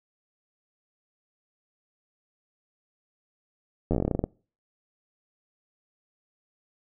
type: slowing click train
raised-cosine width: 2 ms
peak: -12 dBFS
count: 14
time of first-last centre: 3.91-4.24 s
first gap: 11 ms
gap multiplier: 1.13
effects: noise-tail reverb RT60 0.4 s tail -25 dB re dry